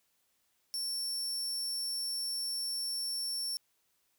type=tone; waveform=sawtooth; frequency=5440 Hz; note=F8; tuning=46 cents flat; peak=-31 dBFS; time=0.74-3.57 s; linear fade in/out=0 ms; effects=white hiss -75 dBFS RMS until 4.18 s